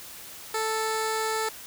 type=tone with low-pass filter; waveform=15% pulse; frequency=440 Hz; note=A4; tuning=in tune; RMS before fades=-28 dBFS; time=0.54-1.49 s; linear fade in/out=5 ms; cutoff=9500 Hz; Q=1.5; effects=white hiss -43 dBFS RMS until 1.66 s